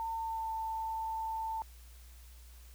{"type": "tone with pitch glide", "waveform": "sine", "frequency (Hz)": [904, 890.5], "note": ["A5", "A5"], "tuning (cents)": [47, 21], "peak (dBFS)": -34, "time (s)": [0, 1.62], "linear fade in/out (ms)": 0, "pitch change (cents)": -26, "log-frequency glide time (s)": [0.13, 0.52], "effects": ["added 60 Hz sine -51 dBFS peak until 2.74 s", "white hiss -61 dBFS RMS until 2.74 s"]}